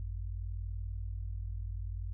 sine tone pair together, 51.91 / 92.5 Hz, G#1 / F#2, 0 / 0 cents, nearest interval minor seventh, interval 1000 cents, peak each -37 / -40 dBFS, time 0-2.13 s, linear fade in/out 0 ms, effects none

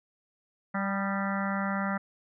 harmonic tone with a mistuned harmonic, 196 Hz, G3, in tune, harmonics 1 / 3 / 4 / 5 / 6 / 7 / 8 / 9 / 10, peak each -30 / -38 / -38 / -40 / -39 / -36 / -42 / -40 / -40 dBFS, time 0.74-1.98 s, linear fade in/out 10 ms, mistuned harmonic 6, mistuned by +53 cents, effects none

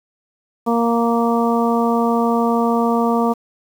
harmonic tone, 233.1 Hz, A#3, in tune, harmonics 1 / 2 / 3 / 4 / 5, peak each -17 / -20 / -22 / -23 / -24 dBFS, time 0.66-3.34 s, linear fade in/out 20 ms, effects 7-bit

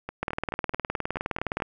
two click trains, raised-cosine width 0.5 ms, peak -12 / -18 dBFS, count 28 / 8, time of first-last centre 0.23-1.622 / 0.09-1.602 s, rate 19.4 / 4.63 Hz, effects none

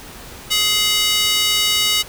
square tone with high-pass filter, 420 Hz, G#4, 19 cents sharp, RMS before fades -17 dBFS, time 0.5-2.03 s, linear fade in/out 20 ms, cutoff 3100 Hz, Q 1.9, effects pink hiss -37 dBFS RMS until 2.08 s

